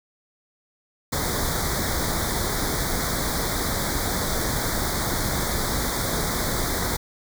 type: band-stop noise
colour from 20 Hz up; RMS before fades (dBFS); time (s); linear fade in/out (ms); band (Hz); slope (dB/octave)
pink; -25; 1.12-6.97; 10; 2200 to 3400; 96
effects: none